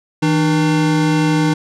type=tone pair together; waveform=square; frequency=160 / 302 Hz; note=D#3 / D4; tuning=+49 / +48 cents; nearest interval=major seventh; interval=1099 cents; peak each=-16 dBFS; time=0.22-1.54 s; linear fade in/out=10 ms; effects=low-pass 7000 Hz 12 dB/octave